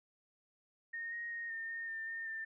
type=tone with pitch steps; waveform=sine; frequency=1845 / 1873 / 1861 / 1817 / 1834 / 1799 / 1821 / 1790 Hz; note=A#6 / A#6 / A#6 / A#6 / A#6 / A6 / A#6 / A6; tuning=-18 / +8 / -3 / -45 / -29 / +38 / -41 / +29 cents; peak=-39 dBFS; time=0.93-2.45 s; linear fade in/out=10 ms; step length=190 ms; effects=none